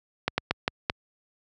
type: slowing click train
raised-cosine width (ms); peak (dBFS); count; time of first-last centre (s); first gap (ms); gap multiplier
0.3; -7; 5; 0.28-0.899; 100; 1.3
effects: high-pass 60 Hz 12 dB/octave